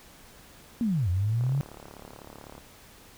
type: linear two-way sweep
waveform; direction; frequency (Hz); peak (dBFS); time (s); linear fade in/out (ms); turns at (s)
sine; down then up; 244.8 to 85.6 to 143; -23; 0.81-1.61; 0; 1.09
type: click train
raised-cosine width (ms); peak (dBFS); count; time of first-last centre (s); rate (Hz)
1; -30; 43; 1.41-2.58; 35.9
effects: pink hiss -52 dBFS RMS until 3.17 s